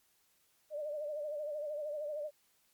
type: tone with vibrato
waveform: sine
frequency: 597 Hz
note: D5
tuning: 28 cents sharp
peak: -36 dBFS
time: 0.7-2.31 s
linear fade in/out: 50 ms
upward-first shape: sine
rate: 13 Hz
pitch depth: 63 cents each way
effects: white hiss -72 dBFS RMS until 2.73 s + MP3 96 kbps